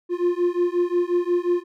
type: beating tone pair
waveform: triangle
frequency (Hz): 349.2 / 354.8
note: F4 / F4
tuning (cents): 0 / +27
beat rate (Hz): 5.6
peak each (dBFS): -20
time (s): 0.09-1.64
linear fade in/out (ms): 50
effects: none